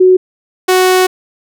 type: tone pair in turn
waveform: sine / sawtooth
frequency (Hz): 370 / 370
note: F#4 / F#4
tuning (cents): 0 / 0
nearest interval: unison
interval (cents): 0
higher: neither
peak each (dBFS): -3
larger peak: neither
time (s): 0-0.17 / 0.68-1.07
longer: second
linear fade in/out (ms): 10
effects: none